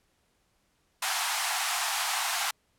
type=high-pass noise; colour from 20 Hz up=pink; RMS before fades=-29 dBFS; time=1.02-2.51 s; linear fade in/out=5 ms; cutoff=690 Hz; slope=96 dB/octave; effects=pink hiss -71 dBFS RMS until 2.78 s + low-pass 12000 Hz 12 dB/octave